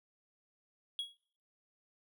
triangle tone with exponential decay, 3322 Hz, G#7, in tune, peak -30 dBFS, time 0.99-1.17 s, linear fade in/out 1 ms, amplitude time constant 39 ms, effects noise-tail reverb RT60 0.6 s tail -23 dB re dry + tanh soft clip ceiling -26 dBFS

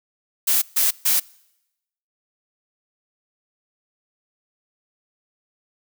blue noise bursts, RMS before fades -18 dBFS, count 3, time 0.47-1.2 s, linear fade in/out 10 ms, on 150 ms, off 140 ms, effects noise-tail reverb RT60 0.9 s tail -25 dB re dry

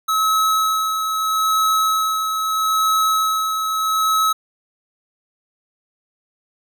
square tone with tremolo, 1289 Hz, E6, 39 cents flat, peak -15 dBFS, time 0.08-4.33 s, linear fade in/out 10 ms, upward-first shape sine, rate 0.78 Hz, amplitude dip 45%, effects none

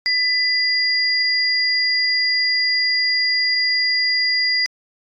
sine tone pair together, 2000 / 4823 Hz, B6 / D8, +21 / +45 cents, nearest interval octave + minor third, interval 1524 cents, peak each -19 / -18 dBFS, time 0.06-4.66 s, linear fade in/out 0 ms, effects AAC 48 kbps

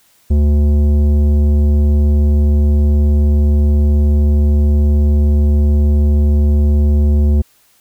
sine tone with tanh clipping, 73.42 Hz, D2, in tune, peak -10 dBFS, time 0.3-7.42 s, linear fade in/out 10 ms, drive 12 dB, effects white hiss -53 dBFS RMS until 7.8 s

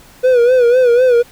triangle tone with vibrato, 492.7 Hz, B4, 4 cents flat, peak -5 dBFS, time 0.23-1.23 s, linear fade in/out 20 ms, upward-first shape sine, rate 4 Hz, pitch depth 83 cents each way, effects pink hiss -43 dBFS RMS until 1.31 s

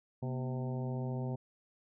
harmonic tone with a mistuned harmonic, 129.1 Hz, C3, 23 cents flat, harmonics 1 / 2 / 3 / 4 / 5 / 6 / 7, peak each -35 / -41 / -45 / -47 / -49 / -51 / -52 dBFS, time 0.22-1.36 s, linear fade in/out 10 ms, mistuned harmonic 2, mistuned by -100 cents, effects none

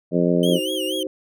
harmonic tone, 87.31 Hz, F2, in tune, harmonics 2 / 3 / 4 / 5 / 6 / 7, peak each -20 / -22 / -23 / -24 / -25 / -25 dBFS, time 0.11-0.6 s, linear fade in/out 50 ms
45% pulse tone with vibrato, 3043 Hz, F#7, 48 cents sharp, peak -26 dBFS, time 0.43-1.03 s, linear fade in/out 2 ms, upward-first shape sine, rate 4.2 Hz, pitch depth 150 cents each way
sine chord, C diminished, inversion first, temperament just, 314 / 376.7 / 523.3 Hz, Eb4 / Gb4 / C5, +16 / +31 / 0 cents, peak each -28 dBFS, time 0.48-1.07 s, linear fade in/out 2 ms
effects none

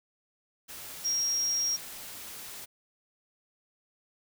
sine tone in noise, 5610 Hz, F8, 7 cents sharp, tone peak -26 dBFS, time 1.04-1.77 s, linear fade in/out 20 ms, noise white, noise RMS -43 dBFS, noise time 0.68-2.66 s, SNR +14 dB, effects none

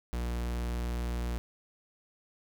45% pulse tone, 59.5 Hz, A#1, 36 cents sharp, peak -31 dBFS, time 0.13-1.38 s, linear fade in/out 0 ms, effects none

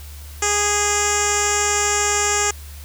10% pulse tone with low-pass filter, 412.6 Hz, G#4, 11 cents flat, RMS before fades -19 dBFS, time 0.42-2.51 s, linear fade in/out 5 ms, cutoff 7400 Hz, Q 9.6, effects added 73 Hz sine -34 dBFS peak until 2.84 s + white hiss -43 dBFS RMS until 2.84 s

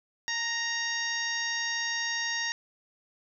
harmonic tone with a mistuned harmonic, 932.3 Hz, A#5, in tune, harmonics 1 / 2 / 3 / 4 / 5 / 6 / 7, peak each -41 / -31 / -40 / -38 / -41 / -35 / -42 dBFS, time 0.28-2.52 s, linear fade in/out 0 ms, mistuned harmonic 1, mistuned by -26 cents, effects none

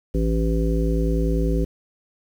harmonic tone, 55.3 Hz, A1, 9 cents sharp, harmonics 1 / 3 / 5 / 7 / 9, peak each -20 / -25 / -27 / -28 / -30 dBFS, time 0.14-1.65 s, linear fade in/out 10 ms, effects 8-bit

